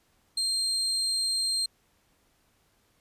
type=tone; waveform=35% pulse; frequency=4186 Hz; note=C8; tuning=in tune; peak=-24 dBFS; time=0.37-1.66 s; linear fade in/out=5 ms; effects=pink hiss -68 dBFS RMS until 3 s + resampled to 32000 Hz